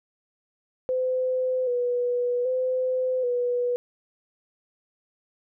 sine tone with vibrato, 500 Hz, B4, 21 cents sharp, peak -22 dBFS, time 0.89-3.76 s, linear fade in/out 0 ms, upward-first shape square, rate 0.64 Hz, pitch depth 39 cents each way, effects none

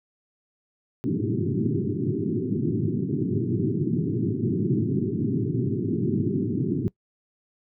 pink band-pass noise, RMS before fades -25 dBFS, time 1.04-6.88 s, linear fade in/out 0 ms, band 100 to 400 Hz, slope 96 dB/octave, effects noise-tail reverb RT60 0.1 s tail -22 dB re dry

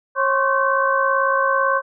sine tone cluster, 543 / 1053 / 1111 / 1537 Hz, C#5 / C6 / C#6 / G6, -36 / +11 / +4 / -35 cents, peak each -21 dBFS, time 0.15-1.82 s, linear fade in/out 50 ms, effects none

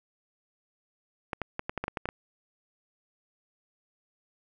clicks, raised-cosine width 0.5 ms, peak -16 dBFS, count 10, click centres 1.332 / 1.417 / 1.594 / 1.695 / 1.777 / 1.84 / 1.881 / 1.972 / 2.056 / 2.089 s, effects none

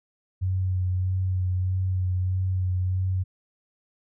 sine tone with vibrato, 92.5 Hz, F#2, in tune, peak -22 dBFS, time 0.41-3.24 s, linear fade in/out 20 ms, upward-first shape sine, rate 1.6 Hz, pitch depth 20 cents each way, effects none

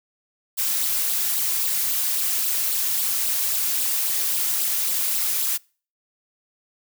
blue noise with flanger, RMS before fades -23 dBFS, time 0.57-5.58 s, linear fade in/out 20 ms, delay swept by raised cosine 0.23 to 2.93 ms, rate 3.7 Hz, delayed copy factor +0.55, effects noise-tail reverb RT60 0.4 s tail -26 dB re dry

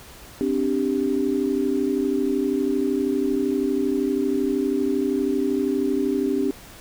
sine chord, C suspended second, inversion none, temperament just, 261.6 / 294.3 / 392.4 Hz, C4 / D4 / G4, 0 / +4 / +2 cents, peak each -24 dBFS, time 0.41-6.51 s, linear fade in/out 0 ms, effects pink hiss -44 dBFS RMS until 6.8 s

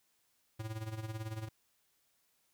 square tone with tremolo, 110 Hz, A2, in tune, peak -37 dBFS, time 0.59-1.49 s, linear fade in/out 10 ms, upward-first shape sine, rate 18 Hz, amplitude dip 70%, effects white hiss -75 dBFS RMS until 2.53 s

